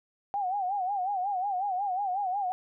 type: tone with vibrato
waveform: sine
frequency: 771 Hz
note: G5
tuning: 29 cents flat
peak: -27 dBFS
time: 0.34-2.52 s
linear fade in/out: 0 ms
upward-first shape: sine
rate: 5.5 Hz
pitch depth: 120 cents each way
effects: none